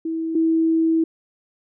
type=tone pair in turn; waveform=sine; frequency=324.9 / 324.9 Hz; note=E4 / E4; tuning=-25 / -25 cents; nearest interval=unison; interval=0 cents; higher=neither; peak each=-22 / -15 dBFS; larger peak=second; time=0.05-0.35 / 0.35-1.04 s; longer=second; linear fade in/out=5 ms; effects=none